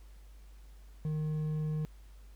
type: tone with hard clipping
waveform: triangle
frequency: 154 Hz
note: D#3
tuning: 17 cents flat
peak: -32 dBFS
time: 1.05-1.85 s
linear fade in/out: 0 ms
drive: 7 dB
effects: added 50 Hz sine -50 dBFS peak until 2.35 s + pink hiss -66 dBFS RMS until 2.35 s